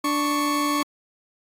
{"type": "tone pair together", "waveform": "40% pulse", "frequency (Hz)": [293.7, 1108.7], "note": ["D4", "C#6"], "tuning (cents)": [0, 0], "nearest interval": "octave + major seventh", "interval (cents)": 2300, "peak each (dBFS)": -23, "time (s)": [0.04, 0.83], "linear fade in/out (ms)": 5, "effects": ["AAC 48 kbps"]}